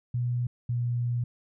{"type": "tone pair in turn", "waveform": "sine", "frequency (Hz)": [122, 120.6], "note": ["B2", "B2"], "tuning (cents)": [-21, -41], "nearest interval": "unison", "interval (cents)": 20, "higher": "first", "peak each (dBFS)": -25, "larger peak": "neither", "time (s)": [[0.14, 0.47], [0.69, 1.24]], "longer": "second", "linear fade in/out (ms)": 5, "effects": []}